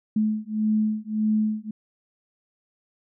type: beating tone pair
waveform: sine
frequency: 214.4 / 216.1 Hz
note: A3 / A3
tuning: -45 / -31 cents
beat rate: 1.7 Hz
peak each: -24 dBFS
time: 0.16-1.71 s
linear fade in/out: 5 ms
effects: none